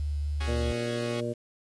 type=tone with vibrato; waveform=sine; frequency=73.42 Hz; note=D2; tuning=in tune; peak=-27 dBFS; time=0-0.72 s; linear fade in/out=0 ms; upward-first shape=triangle; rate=4 Hz; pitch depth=11 cents each way
type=chord; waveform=5% pulse; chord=C# suspended fourth; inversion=none; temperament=equal; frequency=277.2 / 370 / 415.3 Hz; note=C#4 / F#4 / G#4; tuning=0 / 0 / 0 cents; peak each=-30 dBFS; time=0.4-1.21 s; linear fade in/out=10 ms
type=harmonic tone; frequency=118.7 Hz; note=A#2; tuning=32 cents sharp; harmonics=1 / 2 / 3 / 4 / 5; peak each=-35 / -35 / -35 / -35 / -35 dBFS; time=0.47-1.34 s; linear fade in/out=20 ms
effects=resampled to 22050 Hz + 9-bit